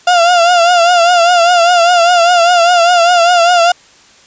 35% pulse tone with vibrato, 696 Hz, F5, 6 cents flat, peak -4 dBFS, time 0.07-3.72 s, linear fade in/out 5 ms, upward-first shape triangle, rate 5 Hz, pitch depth 77 cents each way, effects white hiss -43 dBFS RMS until 4.26 s + resampled to 16000 Hz

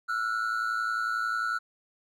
triangle tone pair together, 1339 / 1450.1 Hz, E6 / F#6, +27 / -35 cents, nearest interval minor second, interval 138 cents, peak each -28 / -28 dBFS, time 0.08-1.59 s, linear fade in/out 20 ms, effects none

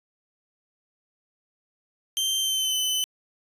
sawtooth tone with pitch glide, 3136 to 3031 Hz, G7 to F#7, 0 to +41 cents, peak -20 dBFS, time 2.17-3.04 s, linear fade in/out 0 ms, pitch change -59 cents, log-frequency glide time 2.39-2.76 s, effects resampled to 32000 Hz

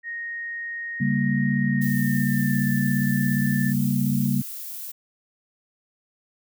sine tone with pitch glide, 1864.7 to 1766.2 Hz, A#6 to A6, 0 to +6 cents, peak -29 dBFS, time 0.03-3.74 s, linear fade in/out 50 ms, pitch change -94 cents, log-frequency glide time 1.68-2.66 s
sine chord, G diminished, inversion second, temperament equal, 138.59 / 196 / 233.1 Hz, Db3 / G3 / Bb3, 0 / 0 / 0 cents, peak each -24 dBFS, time 1-4.42 s, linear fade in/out 10 ms
violet noise, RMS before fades -35 dBFS, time 1.81-4.92 s, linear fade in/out 10 ms
effects none

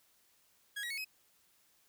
30% pulse tone with pitch steps, 1653 / 1909.8 / 2206 / 2549 Hz, G#6 / A#6 / C#7 / D#7, -9 / +41 / -9 / +41 cents, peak -35 dBFS, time 0.76-1.048 s, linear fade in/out 10 ms, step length 72 ms, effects white hiss -70 dBFS RMS until 1.88 s

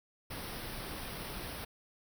pink band-stop noise, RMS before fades -42 dBFS, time 0.3-1.65 s, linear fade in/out 10 ms, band 5700 to 8800 Hz, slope 96 dB/octave, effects none

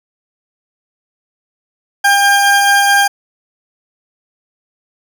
40% pulse tone pair together, 802.3 / 1600 Hz, G5 / G6, +40 / +35 cents, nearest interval octave, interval 1195 cents, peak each -10 dBFS, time 2.04-3.08 s, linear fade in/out 10 ms, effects none

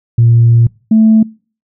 sine tone pair in turn, 116.8 / 220 Hz, A#2 / A3, +4 / 0 cents, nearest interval major seventh, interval 1096 cents, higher second, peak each -3 dBFS, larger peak neither, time 0.18-0.67 / 0.91-1.23 s, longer first, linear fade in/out 5 ms, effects noise-tail reverb RT60 0.4 s tail -25 dB re dry + tanh soft clip ceiling 0 dBFS

